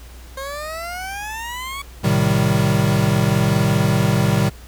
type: exponential sweep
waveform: 20% pulse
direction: up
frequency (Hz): 531 to 1134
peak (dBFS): -22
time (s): 0.37-1.82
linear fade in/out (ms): 5
type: chord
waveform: square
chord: A half-diminished seventh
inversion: none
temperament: equal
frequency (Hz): 110 / 130.81 / 155.56 / 196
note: A2 / C3 / Eb3 / G3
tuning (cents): 0 / 0 / 0 / 0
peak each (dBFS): -21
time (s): 2.03-4.5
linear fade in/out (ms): 20
effects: added 60 Hz sine -37 dBFS peak until 4.67 s + pink hiss -45 dBFS RMS until 4.67 s